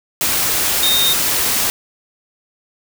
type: tone in noise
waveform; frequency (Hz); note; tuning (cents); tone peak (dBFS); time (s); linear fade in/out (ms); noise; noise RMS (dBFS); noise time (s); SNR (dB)
sine; 3693; A#7; -17; -14; 0.83-1.13; 0; white; -17; 0.21-1.7; 0
effects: none